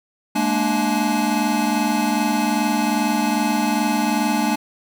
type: tone cluster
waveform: square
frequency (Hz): 210.3 / 232.8 / 297.1 / 852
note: G#3 / A#3 / D4 / G#5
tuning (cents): +22 / -2 / +20 / +44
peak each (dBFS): -24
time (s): 0.35-4.56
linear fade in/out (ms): 10
effects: none